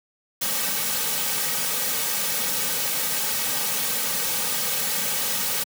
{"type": "noise with comb filter", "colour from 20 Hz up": "white", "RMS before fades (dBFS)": -25, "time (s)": [0.41, 5.64], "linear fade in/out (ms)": 10, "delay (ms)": 2.9, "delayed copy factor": -1, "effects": ["high-pass 150 Hz 12 dB/octave"]}